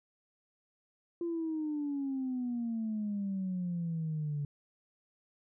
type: exponential sweep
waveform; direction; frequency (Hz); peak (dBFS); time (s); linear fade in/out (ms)
sine; down; 344.9 to 143.1; -31; 1.21-4.45; 2
effects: tanh soft clip ceiling -28 dBFS